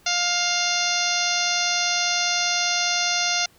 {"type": "harmonic tone with a mistuned harmonic", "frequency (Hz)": 705, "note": "F5", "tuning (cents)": 16, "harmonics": [1, 2, 3, 4, 5, 6, 7, 8, 9], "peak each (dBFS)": [-29, -29, -29, -29, -29, -29, -29, -29, -29], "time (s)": [0.06, 3.46], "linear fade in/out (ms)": 5, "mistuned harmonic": 4, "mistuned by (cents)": -27, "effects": ["pink hiss -56 dBFS RMS until 3.58 s"]}